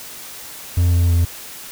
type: tone with pitch steps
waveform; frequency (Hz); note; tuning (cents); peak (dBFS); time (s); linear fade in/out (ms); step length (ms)
triangle; 87.31 / 86.26 / 85.22; F2 / F2 / F2; 0 / -21 / -42; -10; 0.77-1.25; 5; 160
effects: white hiss -35 dBFS RMS until 1.71 s